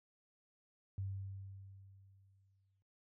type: tone with exponential decay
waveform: sine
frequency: 97.2 Hz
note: G2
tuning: 14 cents flat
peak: -36 dBFS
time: 0.98-2.82 s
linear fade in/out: 0 ms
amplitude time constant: 400 ms
effects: high-pass 60 Hz 12 dB/octave